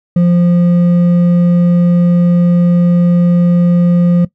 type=tone with hard clipping; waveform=sine; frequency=174.61 Hz; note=F3; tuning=in tune; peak=-7 dBFS; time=0.16-4.25 s; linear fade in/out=5 ms; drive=4 dB; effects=noise-tail reverb RT60 0.1 s tail -18 dB re dry